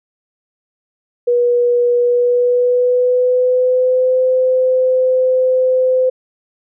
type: tone with pitch glide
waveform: sine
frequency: 484 to 512.8 Hz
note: B4 to C5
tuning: -35 to -35 cents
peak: -10 dBFS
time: 1.27-6.1 s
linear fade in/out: 10 ms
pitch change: +100 cents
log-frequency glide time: 1.97-4.22 s
effects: none